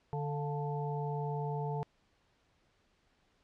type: harmonic tone with a mistuned harmonic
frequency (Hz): 146.83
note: D3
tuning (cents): 0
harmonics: 1 / 3 / 5 / 6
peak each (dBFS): -35 / -40 / -44 / -41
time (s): 0.13-1.83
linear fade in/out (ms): 0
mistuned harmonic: 5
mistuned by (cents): -68
effects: pink hiss -72 dBFS RMS until 3.43 s + low-pass 5000 Hz 12 dB/octave